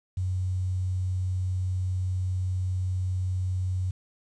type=tone with quantisation; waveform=sine; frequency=92.5 Hz; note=F#2; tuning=in tune; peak=-25 dBFS; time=0.17-3.91 s; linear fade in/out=5 ms; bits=9; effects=resampled to 24000 Hz